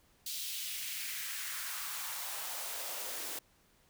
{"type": "noise with high-pass filter sweep", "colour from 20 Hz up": "white", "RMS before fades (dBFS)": -40, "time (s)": [0.26, 3.39], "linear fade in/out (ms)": 5, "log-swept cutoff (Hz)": [3800, 360], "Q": 1.8, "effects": ["pink hiss -68 dBFS RMS until 3.89 s"]}